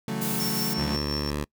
35% pulse chord, F# minor seventh, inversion second, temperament equal, 138.59 / 164.81 / 185 / 220 Hz, C#3 / E3 / F#3 / A3, 0 / 0 / 0 / 0 cents, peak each -33 / -35 / -32 / -29 dBFS, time 0.08-0.96 s, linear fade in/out 2 ms
blue noise, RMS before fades -31 dBFS, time 0.21-0.74 s, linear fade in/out 10 ms
triangle tone with tremolo, 5430 Hz, F8, 50 cents flat, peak -28 dBFS, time 0.4-1.3 s, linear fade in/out 0 ms, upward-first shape sine, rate 5.7 Hz, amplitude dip 55%
10% pulse tone with vibrato, 73.2 Hz, D2, 5 cents flat, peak -19 dBFS, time 0.77-1.45 s, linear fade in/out 20 ms, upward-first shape square, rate 5.4 Hz, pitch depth 12 cents each way
effects noise-tail reverb RT60 0.1 s tail -24 dB re dry

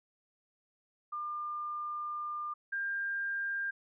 sine tone pair in turn, 1200 / 1598.7 Hz, D6 / G6, +37 / +34 cents, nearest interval perfect fourth, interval 497 cents, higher second, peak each -35 / -32 dBFS, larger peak second, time 1.12-2.54 / 2.72-3.71 s, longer first, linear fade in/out 10 ms, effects none

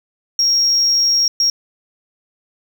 sine tone bursts at uneven times, 5588 Hz, F8, in tune, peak -10 dBFS, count 2, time 0.39-1.28 / 1.4-1.5 s, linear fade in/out 2 ms, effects tanh soft clip ceiling -9 dBFS + 7-bit

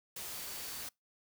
sine tone in noise, 4554 Hz, C#8, 46 cents sharp, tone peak -53 dBFS, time 0.34-0.82 s, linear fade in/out 5 ms, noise white, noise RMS -43 dBFS, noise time 0.16-0.89 s, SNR -13 dB, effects noise-tail reverb RT60 0.2 s tail -26 dB re dry

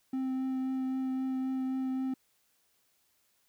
triangle tone with vibrato, 261.6 Hz, C4, in tune, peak -28 dBFS, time 0.13-2.14 s, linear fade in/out 5 ms, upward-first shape triangle, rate 3.8 Hz, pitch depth 11 cents each way, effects white hiss -72 dBFS RMS until 3.48 s

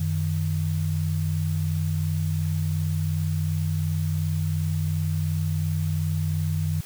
sine tone pair together, 92.1 / 154.89 Hz, F#2 / D#3, -7 / -8 cents, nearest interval major sixth, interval 899 cents, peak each -25 dBFS, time 0-6.81 s, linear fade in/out 5 ms, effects white hiss -44 dBFS RMS until 6.85 s

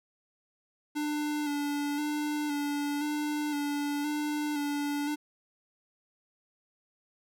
square tone with vibrato, 293.7 Hz, D4, in tune, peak -30 dBFS, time 0.95-5.16 s, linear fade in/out 20 ms, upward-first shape square, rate 0.97 Hz, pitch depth 26 cents each way, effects none

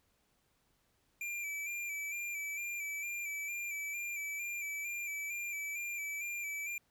square tone with vibrato, 2349 Hz, D7, in tune, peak -38 dBFS, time 1.21-6.78 s, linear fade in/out 2 ms, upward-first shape square, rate 2.2 Hz, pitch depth 32 cents each way, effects pink hiss -75 dBFS RMS until 6.9 s

